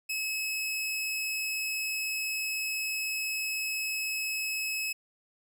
sawtooth tone, 2578 Hz, E7, 39 cents flat, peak -27 dBFS, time 0.09-4.93 s, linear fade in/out 10 ms, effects none

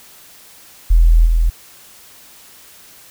sine tone with level steps, 41.2 Hz, E1, in tune, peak -6 / -10 dBFS, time 0.9-1.5 s, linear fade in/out 10 ms, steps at 1.25 s, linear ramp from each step 20 ms, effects white hiss -43 dBFS RMS until 3.1 s

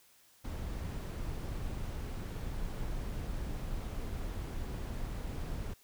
brown noise, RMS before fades -38 dBFS, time 0.44-5.74 s, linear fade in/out 10 ms, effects white hiss -64 dBFS RMS until 5.83 s

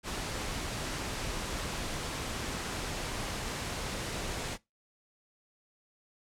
pink noise, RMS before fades -36 dBFS, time 0.03-4.58 s, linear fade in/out 50 ms, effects noise-tail reverb RT60 0.2 s tail -21 dB re dry + low-pass 9000 Hz 12 dB/octave

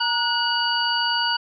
sine tone cluster, 937 / 1462 / 2912 / 4594 Hz, A#5 / F#6 / F#7 / D8, +9 / -21 / -28 / -39 cents, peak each -25 dBFS, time 0-1.37 s, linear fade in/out 10 ms, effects none

